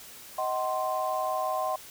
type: chord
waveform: sine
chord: C diminished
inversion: first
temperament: just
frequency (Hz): 627.9 / 753.5 / 1046.5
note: Eb5 / Gb5 / C6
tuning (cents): +16 / +31 / 0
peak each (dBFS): -31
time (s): 0.38-1.76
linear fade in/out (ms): 5
effects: white hiss -47 dBFS RMS until 1.9 s